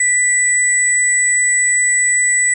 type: tone pair together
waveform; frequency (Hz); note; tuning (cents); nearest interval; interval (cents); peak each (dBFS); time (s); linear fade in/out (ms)
sine; 1975.5 / 7922; B6 / B8; 0 / +4; 2 octaves; 2404; -14; 0-2.54; 5
effects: none